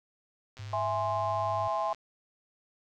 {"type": "click train", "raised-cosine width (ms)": 0.2, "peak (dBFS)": -32, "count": 180, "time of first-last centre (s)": [0.57, 1.947], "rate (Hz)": 130}
{"type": "tone with pitch glide", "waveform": "sine", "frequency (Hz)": [103.83, 103.23], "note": ["G#2", "G#2"], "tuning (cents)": [0, -10], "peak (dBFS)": -38, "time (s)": [0.59, 1.68], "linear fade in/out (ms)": 5, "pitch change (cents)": -10, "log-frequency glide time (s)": [0.72, 1.46]}
{"type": "chord", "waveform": "sine", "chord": "E augmented", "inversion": "none", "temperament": "equal", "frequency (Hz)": [659.3, 830.6, 1046.5], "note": ["E5", "G#5", "B#5"], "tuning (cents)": [0, 0, 0], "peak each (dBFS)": -32, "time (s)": [0.73, 1.93], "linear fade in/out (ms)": 2}
{"effects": []}